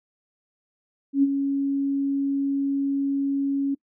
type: tone with ADSR envelope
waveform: sine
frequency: 277.2 Hz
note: C#4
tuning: in tune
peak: -13 dBFS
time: 1.13-3.75 s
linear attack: 100 ms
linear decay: 33 ms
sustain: -8 dB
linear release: 12 ms
effects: noise-tail reverb RT60 0.1 s tail -24 dB re dry